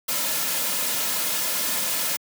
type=noise with comb filter; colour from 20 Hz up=white; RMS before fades=-25 dBFS; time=0.08-2.17 s; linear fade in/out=10 ms; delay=2.6 ms; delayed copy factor=-0.55; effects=high-pass 200 Hz 12 dB/octave